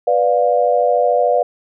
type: chord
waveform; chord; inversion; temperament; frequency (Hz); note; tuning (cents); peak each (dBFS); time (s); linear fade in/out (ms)
sine; B diminished; none; equal with one note detuned; 493.9 / 587.3 / 706.6; B4 / D5 / F5; 0 / 0 / +20; -16; 0.07-1.43; 5
effects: none

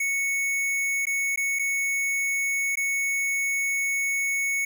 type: tone with dropouts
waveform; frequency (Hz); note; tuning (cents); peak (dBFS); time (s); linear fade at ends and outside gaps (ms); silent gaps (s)
square; 2214; C#7; -3; -24; 0-4.65; 5; 1.055-1.068 / 1.36-1.374 / 1.589-1.593 / 2.756-2.771
effects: none

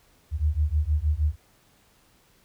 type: beating tone pair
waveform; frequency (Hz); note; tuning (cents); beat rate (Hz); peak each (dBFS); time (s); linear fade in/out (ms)
sine; 72.6 / 79; D2 / D#2; -19 / +27; 6.4; -24; 0.31-1.36; 50
effects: pink hiss -61 dBFS RMS until 2.44 s

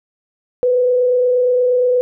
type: tone with frequency modulation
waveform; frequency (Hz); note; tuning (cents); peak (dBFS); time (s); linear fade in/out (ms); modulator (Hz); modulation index
sine; 497.7; B4; +13; -11; 0.63-2.01; 0; 28.5; 0.31
effects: none

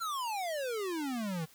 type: exponential sweep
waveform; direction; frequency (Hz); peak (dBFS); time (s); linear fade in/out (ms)
square; down; 1400 to 153.1; -34; 0-1.46; 20
effects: white hiss -60 dBFS RMS until 1.54 s

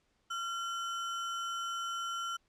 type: tone with sample-and-hold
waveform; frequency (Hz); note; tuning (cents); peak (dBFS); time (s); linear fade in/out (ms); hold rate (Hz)
sine; 1372; F6; -31; -34; 0.3-2.37; 10; 4410
effects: pink hiss -75 dBFS RMS until 2.48 s + low-pass 7000 Hz 12 dB/octave

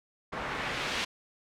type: noise with low-pass filter sweep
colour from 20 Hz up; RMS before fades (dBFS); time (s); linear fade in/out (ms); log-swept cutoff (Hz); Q
white; -34; 0.32-1.05; 10; 1300 to 3700; 1
effects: none

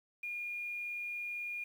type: tone with quantisation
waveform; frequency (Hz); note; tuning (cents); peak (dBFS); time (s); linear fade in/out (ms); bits
sine; 2426; D#7; -44; -37; 0.23-1.64; 5; 10
effects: none

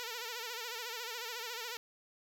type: tone with vibrato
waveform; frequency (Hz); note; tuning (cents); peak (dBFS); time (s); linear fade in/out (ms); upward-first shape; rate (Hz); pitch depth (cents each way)
5% pulse; 468.9; A#4; +10; -28; 0-1.77; 0; sine; 14; 100
effects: none

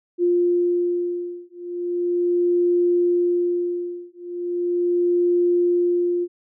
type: beating tone pair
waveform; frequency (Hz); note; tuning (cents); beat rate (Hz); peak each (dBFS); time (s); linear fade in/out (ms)
sine; 350.8 / 351.18; F4 / F4; +8 / +10; 0.38; -21 / -21; 0.18-6.28; 50
effects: none

